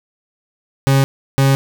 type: tone bursts at uneven times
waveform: 40% pulse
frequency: 136.2 Hz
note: C#3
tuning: 30 cents flat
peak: -9 dBFS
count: 2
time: 0.87-1.04 / 1.38-1.55 s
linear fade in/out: 0 ms
effects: none